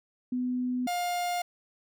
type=tone pair in turn; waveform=sine / 45% pulse; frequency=250 / 707.1 Hz; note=B3 / F5; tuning=+21 / +21 cents; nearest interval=octave + tritone; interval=1800 cents; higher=second; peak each=-27 / -28 dBFS; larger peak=first; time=0.32-0.87 / 0.87-1.42 s; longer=neither; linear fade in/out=5 ms; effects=none